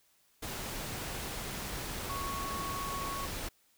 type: tone in noise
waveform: sine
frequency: 1108.7 Hz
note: C#6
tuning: in tune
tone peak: -37 dBFS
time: 2.09-3.26 s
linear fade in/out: 10 ms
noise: pink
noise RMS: -39 dBFS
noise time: 0.42-3.49 s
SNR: -1 dB
effects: white hiss -69 dBFS RMS until 3.77 s